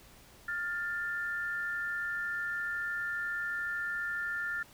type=tone pair together; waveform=sine; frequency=1408 / 1774 Hz; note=F6 / A6; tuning=+14 / +14 cents; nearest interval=major third; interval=400 cents; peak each=-35 / -35 dBFS; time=0.48-4.63 s; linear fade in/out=5 ms; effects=pink hiss -57 dBFS RMS until 4.73 s